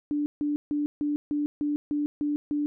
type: tone bursts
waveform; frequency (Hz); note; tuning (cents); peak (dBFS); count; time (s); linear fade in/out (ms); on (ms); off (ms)
sine; 293.7; D4; 0; -24; 9; 0.11-2.66; 0; 150; 150
effects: none